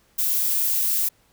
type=noise; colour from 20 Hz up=violet; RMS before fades=-22 dBFS; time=0.18-1.09 s; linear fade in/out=10 ms; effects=pink hiss -61 dBFS RMS until 1.32 s